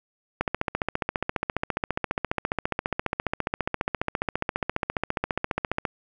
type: click train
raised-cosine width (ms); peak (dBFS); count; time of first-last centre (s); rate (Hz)
0.5; -9; 81; 0.41-5.852; 14.7
effects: none